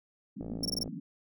white band-pass noise, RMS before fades -41 dBFS, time 0.36-1 s, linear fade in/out 10 ms, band 150 to 290 Hz, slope 96 dB/octave
click train, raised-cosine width 2 ms, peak -28 dBFS, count 27, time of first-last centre 0.41-0.878 s, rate 55.6 Hz
40% pulse tone bursts, 5500 Hz, F8, 27 cents flat, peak -28 dBFS, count 5, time 0.63-0.834 s, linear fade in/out 5 ms, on 24 ms, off 21 ms
effects none

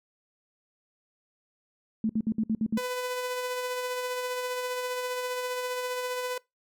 sine tone bursts, 220 Hz, A3, in tune, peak -23 dBFS, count 7, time 2.04-2.778 s, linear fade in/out 2 ms, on 54 ms, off 60 ms
sawtooth tone with tremolo, 500 Hz, B4, 21 cents sharp, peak -25 dBFS, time 2.77-6.38 s, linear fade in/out 5 ms, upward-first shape sine, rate 15 Hz, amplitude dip 30%
effects noise-tail reverb RT60 0.2 s tail -23 dB re dry

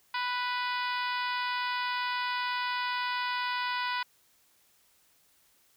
harmonic tone, 493.9 Hz, B4, in tune, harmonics 2 / 3 / 4 / 5 / 6 / 7 / 8 / 9 / 10, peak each -32 / -36 / -38 / -40 / -42 / -43 / -44 / -45 / -46 dBFS, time 0.14-4.03 s, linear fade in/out 5 ms, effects white hiss -66 dBFS RMS until 5.76 s

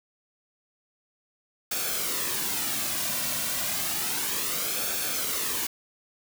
white noise with flanger, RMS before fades -29 dBFS, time 1.71-5.67 s, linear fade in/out 5 ms, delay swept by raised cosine 1 to 2.4 ms, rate 0.31 Hz, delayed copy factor -0.55, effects none

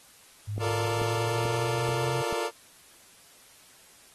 sine exponential sweep, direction up, 103 to 130.81 Hz, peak -30 dBFS, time 0.47-2.23 s, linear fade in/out 20 ms
click train, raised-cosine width 2 ms, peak -23 dBFS, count 5, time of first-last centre 0.58-2.327 s, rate 2.29 Hz
25% pulse chord, Bb major seventh, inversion second, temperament equal, 349.2 / 440 / 466.2 / 587.3 Hz, F4 / A4 / Bb4 / D5, 0 / 0 / 0 / 0 cents, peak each -32 / -31 / -29 / -33 dBFS, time 0.59-2.51 s, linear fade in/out 50 ms
effects white hiss -55 dBFS RMS until 4.14 s + AAC 32 kbps

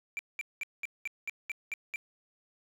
triangle tone bursts, 2349 Hz, D7, in tune, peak -31 dBFS, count 9, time 0.17-1.959 s, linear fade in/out 0 ms, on 21 ms, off 200 ms, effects none

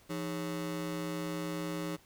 30% pulse ring-modulated tone, 240 Hz, B3, 49 cents flat, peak -29 dBFS, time 0.09-1.97 s, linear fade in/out 20 ms, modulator 70 Hz, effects pink hiss -62 dBFS RMS until 2.05 s

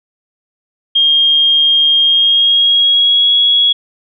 sine tone with pitch glide, 3226 to 3338 Hz, G7 to G#7, +49 to +8 cents, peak -7 dBFS, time 0.95-3.73 s, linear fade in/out 10 ms, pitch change +59 cents, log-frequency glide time 2.02-3.32 s, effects none

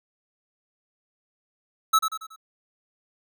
square tone with echo, 1300 Hz, E6, 24 cents flat, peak -16 dBFS, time 1.93-1.99 s, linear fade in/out 10 ms, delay 93 ms, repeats 4, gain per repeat -7 dB, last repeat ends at 2.362 s, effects none

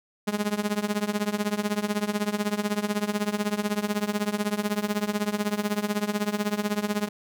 sawtooth tone with tremolo, 207.7 Hz, G#3, in tune, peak -17 dBFS, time 0.27-7.09 s, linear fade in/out 10 ms, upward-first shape triangle, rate 16 Hz, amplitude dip 95%, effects none

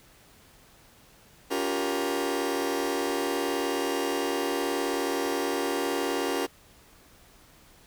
sawtooth chord, G half-diminished seventh, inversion second, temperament just, 282.2 / 352.8 / 392 / 470.4 Hz, Db4 / F4 / G4 / Bb4, +31 / +18 / 0 / +16 cents, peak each -28 dBFS, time 1.5-6.47 s, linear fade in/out 20 ms, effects pink hiss -56 dBFS RMS until 7.86 s

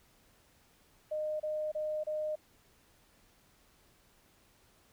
sine tone bursts, 613 Hz, D#5, 26 cents flat, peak -32 dBFS, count 4, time 1.11-2.357 s, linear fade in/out 10 ms, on 290 ms, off 29 ms, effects pink hiss -66 dBFS RMS until 4.92 s

